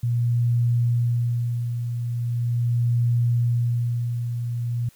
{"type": "tone with tremolo", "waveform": "sine", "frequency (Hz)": 119.3, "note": "A#2", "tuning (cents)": 41, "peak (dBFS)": -17, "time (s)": [0.03, 4.89], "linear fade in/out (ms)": 5, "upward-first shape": "sine", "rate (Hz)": 0.4, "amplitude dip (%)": 55, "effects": ["white hiss -56 dBFS RMS until 4.95 s"]}